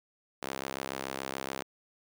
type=tone with high-pass filter; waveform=sawtooth; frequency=67 Hz; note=C2; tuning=42 cents sharp; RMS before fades=-38 dBFS; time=0.42-1.63 s; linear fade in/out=10 ms; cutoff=390 Hz; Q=0.66; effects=none